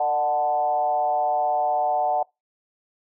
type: tone with frequency modulation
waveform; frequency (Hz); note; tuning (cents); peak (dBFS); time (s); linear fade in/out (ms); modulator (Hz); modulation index
sine; 740; F#5; 0; -19; 0-2.23; 5; 141; 0.87
effects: noise-tail reverb RT60 0.2 s tail -25 dB re dry